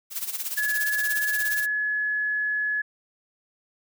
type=noise with tremolo; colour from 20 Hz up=blue; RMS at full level=-28 dBFS; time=0.1-1.67 s; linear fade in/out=50 ms; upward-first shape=sine; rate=17 Hz; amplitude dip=75%
type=tone; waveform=sine; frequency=1700 Hz; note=G#6; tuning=40 cents sharp; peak=-23 dBFS; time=0.57-2.82 s; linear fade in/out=10 ms
effects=none